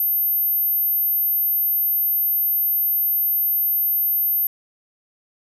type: tone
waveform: sine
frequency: 13130 Hz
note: G#9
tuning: 21 cents flat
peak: -17 dBFS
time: 0-4.47 s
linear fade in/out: 2 ms
effects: none